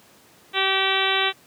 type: harmonic tone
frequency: 385.2 Hz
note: G4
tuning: 30 cents flat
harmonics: 1 / 2 / 3 / 4 / 5 / 6 / 7 / 8 / 9 / 10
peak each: -28 / -28 / -28 / -28 / -28 / -28 / -28 / -28 / -28 / -28 dBFS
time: 0.53-1.33 s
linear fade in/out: 50 ms
effects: pink hiss -53 dBFS RMS until 1.46 s + high-pass 150 Hz 12 dB/octave